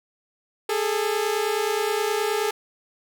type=tone pair together; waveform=sawtooth; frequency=410.5 / 440 Hz; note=G#4 / A4; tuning=-20 / 0 cents; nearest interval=minor second; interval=120 cents; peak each=-21 dBFS; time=0.69-2.51 s; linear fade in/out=5 ms; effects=none